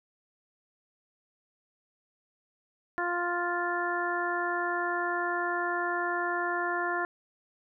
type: harmonic tone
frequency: 350 Hz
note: F4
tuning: 4 cents sharp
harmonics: 1 / 2 / 3 / 4 / 5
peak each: -34 / -34 / -34 / -34 / -34 dBFS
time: 2.98-7.05 s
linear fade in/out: 0 ms
effects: none